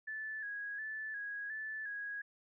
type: tone with vibrato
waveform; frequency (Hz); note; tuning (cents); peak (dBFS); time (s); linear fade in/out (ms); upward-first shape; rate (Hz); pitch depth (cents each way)
sine; 1700; G#6; +40; -39; 0.07-2.22; 10; square; 1.4; 47
effects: none